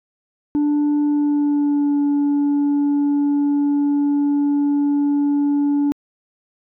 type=tone with pitch glide; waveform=sine; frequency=293.7 to 287.5 Hz; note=D4 to D4; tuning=0 to -37 cents; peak=-12 dBFS; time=0.55-5.92 s; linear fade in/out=0 ms; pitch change=-37 cents; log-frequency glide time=1.04-2 s; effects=tanh soft clip ceiling -14 dBFS